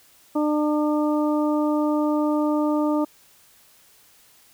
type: harmonic tone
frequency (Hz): 300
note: D4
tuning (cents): +37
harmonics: 1 / 2 / 3 / 4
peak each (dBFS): -20 / -26 / -30 / -32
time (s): 0.35-3.05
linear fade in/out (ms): 10
effects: white hiss -55 dBFS RMS until 4.53 s